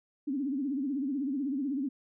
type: tone with vibrato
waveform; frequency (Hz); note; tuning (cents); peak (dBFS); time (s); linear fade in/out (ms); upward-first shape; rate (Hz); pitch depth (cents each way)
sine; 274.6; C#4; -16; -29; 0.27-1.89; 10; sine; 16; 140
effects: none